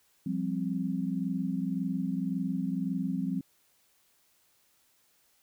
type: chord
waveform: sine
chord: F suspended second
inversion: none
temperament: just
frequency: 174.61 / 196.44 / 261.9 Hz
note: F3 / G3 / C4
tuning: 0 / +4 / +2 cents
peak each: -33 dBFS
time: 0.26-3.41 s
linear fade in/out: 5 ms
effects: white hiss -68 dBFS RMS until 5.42 s